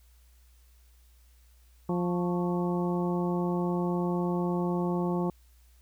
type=harmonic tone with a mistuned harmonic; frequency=176.1 Hz; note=F3; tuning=15 cents sharp; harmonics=1 / 2 / 3 / 4 / 5 / 6; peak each=-28 / -31 / -38 / -40 / -38 / -41 dBFS; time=1.89-5.3 s; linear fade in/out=2 ms; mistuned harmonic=6; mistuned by=+77 cents; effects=added 60 Hz sine -56 dBFS peak until 5.81 s + white hiss -67 dBFS RMS until 5.81 s